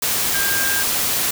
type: tone in noise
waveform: sine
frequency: 1600 Hz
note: G6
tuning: 35 cents sharp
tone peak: -22 dBFS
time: 0.34-0.83 s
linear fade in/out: 5 ms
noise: white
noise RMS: -20 dBFS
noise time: 0.02-1.31 s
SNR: -5 dB
effects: none